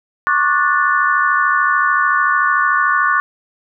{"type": "chord", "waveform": "sine", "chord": "D major seventh", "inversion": "third", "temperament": "just", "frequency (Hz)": [1101.2, 1174.7, 1468.3, 1762], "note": ["C#6", "D6", "F#6", "A6"], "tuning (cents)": [-12, 0, -14, 2], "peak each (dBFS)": [-17, -18, -16, -19], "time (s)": [0.27, 3.2], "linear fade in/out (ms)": 0, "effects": []}